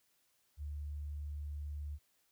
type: tone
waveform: sine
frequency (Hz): 73.42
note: D2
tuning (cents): 0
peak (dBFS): -39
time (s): 0.57-1.99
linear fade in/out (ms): 50
effects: white hiss -75 dBFS RMS until 2.31 s